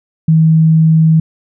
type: tone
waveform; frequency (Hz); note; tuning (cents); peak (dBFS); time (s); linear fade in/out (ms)
sine; 160; D#3; +49; -5; 0.28-1.2; 5
effects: none